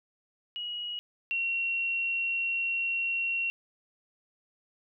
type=tone pair in turn; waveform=sine; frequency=2903 / 2736 Hz; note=F#7 / F7; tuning=-34 / -36 cents; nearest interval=minor second; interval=102 cents; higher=first; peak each=-33 / -27 dBFS; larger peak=second; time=0.56-0.99 / 1.31-3.5 s; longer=second; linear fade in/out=0 ms; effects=none